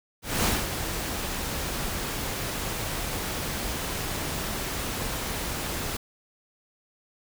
pink noise with ADSR envelope, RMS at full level -23 dBFS, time 0.22-5.97 s, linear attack 220 ms, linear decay 210 ms, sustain -8 dB, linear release 6 ms, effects none

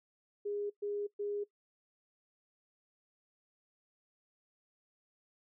sine tone bursts, 410.1 Hz, G#4, 22 cents flat, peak -34 dBFS, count 3, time 0.45-1.44 s, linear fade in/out 10 ms, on 250 ms, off 120 ms, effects noise-tail reverb RT60 0.1 s tail -19 dB re dry

